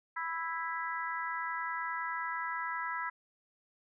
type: harmonic tone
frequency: 329.6 Hz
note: E4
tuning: in tune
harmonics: 3 / 4 / 5 / 6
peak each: -38 / -39 / -40 / -41 dBFS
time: 0.16-3.1 s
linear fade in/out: 10 ms
effects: none